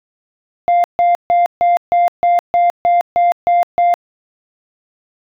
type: tone bursts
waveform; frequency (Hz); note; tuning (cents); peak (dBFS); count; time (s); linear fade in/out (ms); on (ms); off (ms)
sine; 698.5; F5; 0; -6; 11; 0.68-3.94; 0; 160; 150
effects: tanh soft clip ceiling -8 dBFS